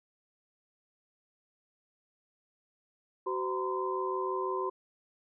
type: tone cluster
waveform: sine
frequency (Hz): 377.3 / 512 / 942 / 1028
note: F#4 / C5 / A#5 / C6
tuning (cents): +34 / -38 / +18 / -31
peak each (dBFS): -33 / -40 / -40 / -34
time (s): 3.26-4.7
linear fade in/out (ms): 10
effects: none